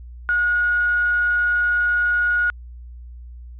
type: tone with quantisation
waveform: sine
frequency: 1446 Hz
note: F#6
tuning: 40 cents flat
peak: -16 dBFS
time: 0.29-2.5 s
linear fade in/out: 0 ms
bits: 6
effects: added 60 Hz sine -35 dBFS peak until 3.59 s + resampled to 8000 Hz